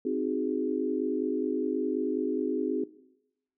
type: chord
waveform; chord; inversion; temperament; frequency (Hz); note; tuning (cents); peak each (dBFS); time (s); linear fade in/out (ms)
sine; Ab dominant seventh; first; equal; 261.6 / 311.1 / 370 / 415.3; C4 / Eb4 / Gb4 / Ab4; 0 / 0 / 0 / 0; -31 / -33 / -32 / -32; 0.05-2.84; 5
effects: noise-tail reverb RT60 0.9 s tail -19 dB re dry